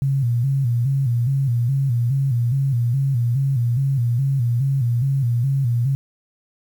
sine tone with vibrato, 127.7 Hz, C3, 42 cents flat, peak -16 dBFS, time 0.02-5.95 s, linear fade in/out 0 ms, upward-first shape square, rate 2.4 Hz, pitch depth 120 cents each way, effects 8-bit

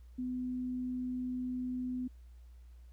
sine tone, 251.7 Hz, B3, 33 cents sharp, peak -34 dBFS, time 0.18-2.08 s, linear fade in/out 10 ms, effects added 60 Hz sine -51 dBFS peak until 2.92 s + pink hiss -74 dBFS RMS until 2.92 s

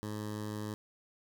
15% pulse tone with notch filter, 106.1 Hz, G#2, 38 cents sharp, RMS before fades -39 dBFS, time 0.03-0.74 s, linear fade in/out 0 ms, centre 2400 Hz, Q 2, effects none

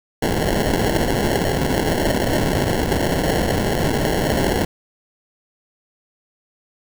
white noise with sample-and-hold, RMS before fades -19 dBFS, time 0.22-4.65 s, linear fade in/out 5 ms, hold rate 1225 Hz, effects none

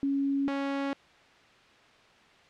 sine / sawtooth tone pair in turn, 277.2 / 277.2 Hz, C#4 / C#4, 0 / 0 cents, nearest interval unison, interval 0 cents, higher neither, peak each -25 dBFS, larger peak neither, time 0.03-0.48 / 0.48-0.93 s, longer neither, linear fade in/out 0 ms, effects white hiss -57 dBFS RMS until 2.49 s + low-pass 3000 Hz 12 dB/octave

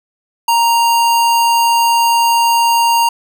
square tone, 932.3 Hz, A#5, in tune, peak -10 dBFS, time 0.48-3.09 s, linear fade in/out 5 ms, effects none

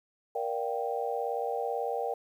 sine chord, G minor seventh, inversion first, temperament just, 470.4 / 588 / 705.6 / 784 Hz, Bb4 / D5 / F5 / G5, +16 / +2 / +18 / 0 cents, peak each -33 / -37 / -37 / -34 dBFS, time 0.35-2.14 s, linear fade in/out 5 ms, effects 10-bit

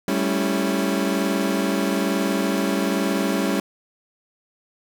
30% pulse chord, A dominant seventh, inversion third, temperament equal with one note detuned, 196 / 217.1 / 277.2 / 329.6 Hz, G3 / A3 / C#4 / E4, 0 / -23 / 0 / 0 cents, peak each -21 / -26 / -22 / -25 dBFS, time 0.08-3.6 s, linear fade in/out 2 ms, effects none

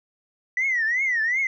sine tone with vibrato, 1954 Hz, B6, 19 cents flat, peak -19 dBFS, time 0.57-1.47 s, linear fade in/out 2 ms, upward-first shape triangle, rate 2.7 Hz, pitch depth 210 cents each way, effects tanh soft clip ceiling -16 dBFS

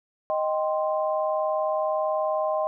sine chord, C minor, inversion first, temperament equal, 622.3 / 784 / 1046.5 Hz, Eb5 / G5 / C6, 0 / 0 / 0 cents, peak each -24 / -30 / -30 dBFS, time 0.3-2.67 s, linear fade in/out 0 ms, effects none

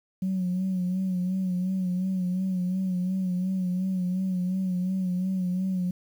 sine tone with vibrato, 184.7 Hz, F#3, 3 cents flat, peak -23 dBFS, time 0.22-5.91 s, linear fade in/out 5 ms, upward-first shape sine, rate 2.8 Hz, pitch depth 51 cents each way, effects tanh soft clip ceiling -21 dBFS + 9-bit

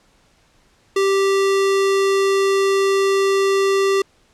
square tone, 391.3 Hz, G4, 3 cents flat, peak -15 dBFS, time 0.96-4.02 s, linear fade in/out 5 ms, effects pink hiss -57 dBFS RMS until 4.33 s + low-pass 8000 Hz 12 dB/octave

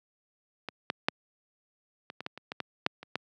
clicks, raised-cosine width 0.3 ms, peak -19 / -12 / -7 / -24 / -22 / -17 / -26 / -19 / -16 / -7 / -27 / -14 dBFS, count 12, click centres 0.687 / 0.901 / 1.085 / 2.101 / 2.206 / 2.264 / 2.376 / 2.519 / 2.603 / 2.864 / 3.03 / 3.156 s, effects high-pass 150 Hz 12 dB/octave

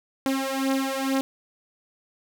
sawtooth beating tone pair, 267.6 / 269.8 Hz, C4 / C#4, +39 / -47 cents, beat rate 2.2 Hz, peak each -22 / -23 dBFS, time 0.26-1.21 s, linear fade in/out 0 ms, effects none

